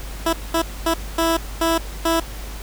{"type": "tone bursts at uneven times", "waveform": "15% pulse", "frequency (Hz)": 330, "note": "E4", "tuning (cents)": 2, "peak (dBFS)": -10, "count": 6, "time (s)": [[0.26, 0.33], [0.54, 0.62], [0.86, 0.94], [1.18, 1.37], [1.61, 1.78], [2.05, 2.2]], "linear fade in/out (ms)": 5, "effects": ["added 50 Hz sine -30 dBFS peak until 2.62 s", "pink hiss -37 dBFS RMS until 2.62 s"]}